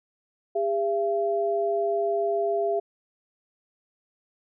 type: tone pair together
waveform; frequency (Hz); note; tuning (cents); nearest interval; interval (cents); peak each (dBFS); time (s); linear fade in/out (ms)
sine; 403.9 / 676.7; G#4 / E5; -48 / +45; major sixth; 893; -25; 0.55-2.8; 10
effects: none